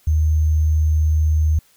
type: tone with sample-and-hold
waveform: sine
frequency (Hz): 77.78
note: D#2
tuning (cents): 0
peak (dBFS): -13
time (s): 0.07-1.59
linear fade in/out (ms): 5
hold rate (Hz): 6300
effects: white hiss -56 dBFS RMS until 1.76 s